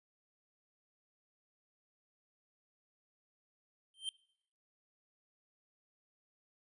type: tone with exponential growth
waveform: square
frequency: 3136 Hz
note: G7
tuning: in tune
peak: -33 dBFS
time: 3.94-4.09 s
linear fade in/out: 1 ms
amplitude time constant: 32 ms
effects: noise-tail reverb RT60 0.7 s tail -23 dB re dry + resampled to 24000 Hz